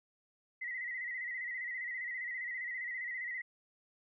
sine tone with vibrato, 1977 Hz, B6, 1 cent sharp, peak -37 dBFS, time 0.61-3.42 s, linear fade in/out 10 ms, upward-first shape square, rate 15 Hz, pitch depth 54 cents each way, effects none

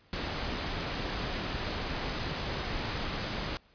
pink noise, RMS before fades -34 dBFS, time 0.13-3.57 s, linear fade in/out 0 ms, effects pink hiss -63 dBFS RMS until 3.74 s + resampled to 11025 Hz

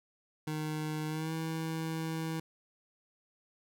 25% pulse tone with pitch glide, 154.3 to 161.22 Hz, D#3 to E3, -14 to -38 cents, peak -30 dBFS, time 0.47-2.4 s, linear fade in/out 5 ms, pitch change +76 cents, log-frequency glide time 1.08-1.33 s, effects none

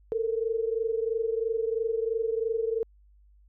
sine tone pair together, 444.6 / 467.6 Hz, A4 / A#4, +18 / +5 cents, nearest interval minor second, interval 87 cents, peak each -27 / -30 dBFS, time 0.12-2.83 s, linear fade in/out 0 ms, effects added 50 Hz sine -55 dBFS peak until 3.48 s

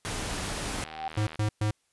pink noise, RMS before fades -33 dBFS, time 0.05-0.84 s, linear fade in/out 0 ms
sine tone with exponential growth, 774 Hz, G5, 22 cents flat, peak -27 dBFS, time 0.73-1.08 s, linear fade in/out 2 ms, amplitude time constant 76 ms
click train, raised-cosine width 0.3 ms, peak -24 dBFS, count 49, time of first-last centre 0.75-1.357 s, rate 79.1 Hz
square tone bursts, 106.2 Hz, G#2, 39 cents sharp, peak -25 dBFS, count 3, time 1.17-1.71 s, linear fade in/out 5 ms, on 100 ms, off 120 ms
effects white hiss -72 dBFS RMS until 1.92 s + resampled to 24000 Hz

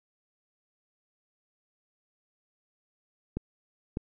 clicks, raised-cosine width 3 ms, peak -18 dBFS, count 2, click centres 3.37 / 3.971 s, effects none

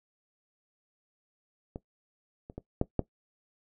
clicks, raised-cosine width 2 ms, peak -24 / -29 / -25 / -12 / -12 dBFS, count 5, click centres 1.759 / 2.499 / 2.58 / 2.814 / 2.993 s, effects noise-tail reverb RT60 0.1 s tail -17 dB re dry

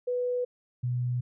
sine tone pair in turn, 493.9 / 123.47 Hz, B4 / B2, 0 / 0 cents, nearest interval 2 octaves, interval 2400 cents, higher first, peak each -26 dBFS, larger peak neither, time 0.07-0.45 / 0.83-1.21 s, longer neither, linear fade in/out 10 ms, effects none

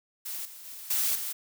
blue noise with level steps, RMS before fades -36 / -46 / -43 / -27 / -34 dBFS, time 0.25-1.33 s, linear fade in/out 10 ms, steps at 0.45 / 0.65 / 0.9 / 1.15 s, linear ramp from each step 5 ms, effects none

